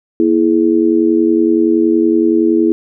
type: tone with amplitude modulation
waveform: sine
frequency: 329.6 Hz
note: E4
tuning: in tune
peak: -4 dBFS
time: 0.2-2.72 s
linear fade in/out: 0 ms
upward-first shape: sine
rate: 90.7 Hz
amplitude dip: 100%
effects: none